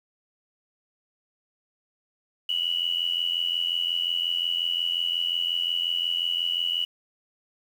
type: tone with amplitude modulation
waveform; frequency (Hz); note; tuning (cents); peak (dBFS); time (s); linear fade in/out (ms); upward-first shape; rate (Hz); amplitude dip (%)
sine; 2938; F#7; -13; -20; 2.49-6.85; 5; sine; 85.6; 80
effects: 8-bit